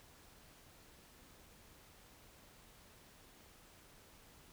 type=silence; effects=pink hiss -62 dBFS RMS until 4.52 s